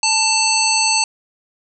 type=harmonic tone with a mistuned harmonic; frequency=890 Hz; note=A5; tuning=20 cents sharp; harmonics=1 / 3 / 5 / 7 / 9; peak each=-20 / -20 / -18 / -22 / -20 dBFS; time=0.03-1.04 s; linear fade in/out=2 ms; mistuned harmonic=1; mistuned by=-21 cents; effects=none